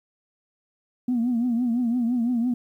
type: tone with vibrato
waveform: sine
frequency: 239.7 Hz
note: A#3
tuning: 48 cents sharp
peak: -19 dBFS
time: 1.08-2.54 s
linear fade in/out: 5 ms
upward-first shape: triangle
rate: 5.9 Hz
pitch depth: 110 cents each way
effects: tanh soft clip ceiling -17 dBFS + 10-bit